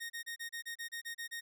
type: tone bursts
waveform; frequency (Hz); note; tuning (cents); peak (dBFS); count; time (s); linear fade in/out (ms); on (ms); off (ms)
sawtooth; 1857; A#6; -7; -36; 11; 0-1.41; 20; 100; 31
effects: none

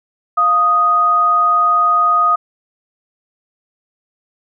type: tone pair together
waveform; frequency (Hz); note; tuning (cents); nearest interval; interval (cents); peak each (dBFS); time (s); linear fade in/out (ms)
sine; 698.5 / 1244.5; F5 / D#6; 0 / 0; minor seventh; 1000; -21 / -10; 0.37-2.36; 10
effects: none

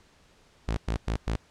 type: tone bursts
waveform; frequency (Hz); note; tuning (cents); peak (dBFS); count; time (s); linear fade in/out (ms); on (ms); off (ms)
sawtooth; 55.4; A1; +13; -22; 4; 0.68-1.358; 0; 87; 110
effects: pink hiss -60 dBFS RMS until 1.5 s + low-pass 7000 Hz 12 dB/octave

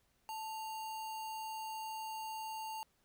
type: tone with sample-and-hold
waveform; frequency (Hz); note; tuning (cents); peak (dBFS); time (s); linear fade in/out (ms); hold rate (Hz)
sine; 881; A5; +2; -40; 0.29-2.83; 0; 3675
effects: pink hiss -75 dBFS RMS until 3.04 s

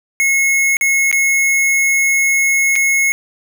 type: tone with dropouts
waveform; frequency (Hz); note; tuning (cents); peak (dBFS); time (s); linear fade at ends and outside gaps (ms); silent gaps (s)
square; 2175; C#7; -33; -12; 0.2-3.12; 0; 0.769-0.811 / 1.114-1.127 / 2.756-2.761
effects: none

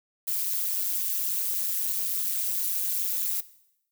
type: noise with amplitude modulation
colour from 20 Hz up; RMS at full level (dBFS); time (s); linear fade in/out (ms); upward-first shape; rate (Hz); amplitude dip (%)
violet; -24; 0.27-3.41; 10; sine; 190; 100
effects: noise-tail reverb RT60 0.8 s tail -18 dB re dry

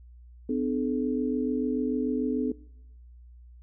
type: tone cluster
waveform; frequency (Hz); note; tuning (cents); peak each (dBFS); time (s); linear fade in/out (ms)
sine; 254.2 / 301 / 431.4; C4 / D4 / A4; -50 / +43 / -34; -27 / -31 / -32; 0.49-2.52; 5
effects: noise-tail reverb RT60 0.9 s tail -22 dB re dry + added 60 Hz sine -47 dBFS peak until 3.62 s

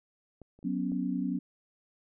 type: clicks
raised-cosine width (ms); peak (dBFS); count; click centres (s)
2; -34 / -43 / -42 / -34; 4; 0.417 / 0.59 / 0.629 / 0.919
type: chord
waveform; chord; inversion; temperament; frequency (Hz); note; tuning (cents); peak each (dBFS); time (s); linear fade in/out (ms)
sine; F# suspended fourth; none; just; 185 / 246.7 / 277.5; F#3 / B3 / C#4; 0 / -2 / +2; -33; 0.64-1.39; 10
effects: none

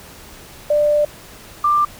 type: tone pair in turn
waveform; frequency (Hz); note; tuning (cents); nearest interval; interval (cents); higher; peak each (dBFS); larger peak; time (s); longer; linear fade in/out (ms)
sine; 593 / 1186; D5 / D6; +17 / +17; octave; 1200; second; -12; neither; 0.7-1.05 / 1.64-1.85; first; 5
effects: pink hiss -40 dBFS RMS until 1.99 s

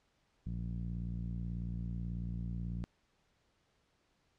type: tone with low-pass filter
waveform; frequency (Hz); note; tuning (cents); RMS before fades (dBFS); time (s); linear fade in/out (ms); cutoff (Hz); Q
sawtooth; 58.27; A#1; 0; -39; 0.46-2.84; 0; 170; 2.9
effects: pink hiss -75 dBFS RMS until 4.38 s + low-pass 6000 Hz 12 dB/octave

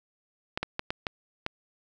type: clicks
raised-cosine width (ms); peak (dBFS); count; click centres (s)
0.3; -13; 6; 0.575 / 0.63 / 0.794 / 0.905 / 1.068 / 1.464
effects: none

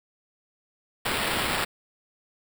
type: noise with sample-and-hold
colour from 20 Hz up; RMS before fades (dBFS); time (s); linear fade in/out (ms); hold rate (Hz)
blue; -27; 1.05-1.65; 10; 6300
effects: none

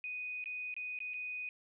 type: tone with dropouts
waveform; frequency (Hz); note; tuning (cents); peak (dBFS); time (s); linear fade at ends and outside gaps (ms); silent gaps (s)
sine; 2489; D#7; 0; -38; 0.04-1.49; 1; 0.441-0.458 / 0.741-0.765 / 0.989-1.003 / 1.136-1.141
effects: none

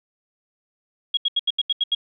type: tone bursts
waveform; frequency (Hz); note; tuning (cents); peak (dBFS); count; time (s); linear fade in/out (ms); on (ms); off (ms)
sine; 3301; G#7; -11; -17; 8; 1.14-1.949; 5; 32; 79
effects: none

